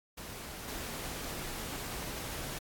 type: noise with level steps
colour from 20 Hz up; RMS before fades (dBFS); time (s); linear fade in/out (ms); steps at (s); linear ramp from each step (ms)
pink; -44 / -40; 0.17-2.59; 10; 0.68; 5
effects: AAC 64 kbps